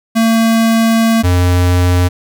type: tone pair in turn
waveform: square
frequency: 226.3 / 89.32 Hz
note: A3 / F2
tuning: +49 / +39 cents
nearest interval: octave + major third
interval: 1610 cents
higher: first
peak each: -9 dBFS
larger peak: neither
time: 0.15-1.23 / 1.23-2.09 s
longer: first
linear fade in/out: 20 ms
effects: none